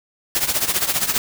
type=noise with tremolo; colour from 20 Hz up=white; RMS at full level=-17 dBFS; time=0.35-1.18 s; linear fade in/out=0 ms; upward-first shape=triangle; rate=15 Hz; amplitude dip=85%; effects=none